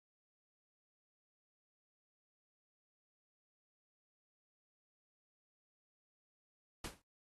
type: noise with exponential decay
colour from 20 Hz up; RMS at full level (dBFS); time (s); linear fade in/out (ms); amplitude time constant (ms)
pink; -40; 6.84-7.02; 5; 38
effects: AAC 32 kbps